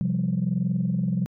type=chord; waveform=sine; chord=C suspended fourth; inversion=none; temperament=equal; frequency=130.81 / 174.61 / 196 Hz; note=C3 / F3 / G3; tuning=0 / 0 / 0 cents; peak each=-27 / -24 / -26 dBFS; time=0.01-1.26 s; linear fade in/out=0 ms; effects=tanh soft clip ceiling -15 dBFS